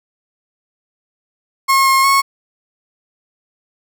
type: tone with pitch steps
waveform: 35% pulse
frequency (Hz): 1081 / 1074 / 1098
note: C#6 / C6 / C#6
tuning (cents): -44 / +45 / -17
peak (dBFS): -8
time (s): 1.68-2.22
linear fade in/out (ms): 20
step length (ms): 180
effects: none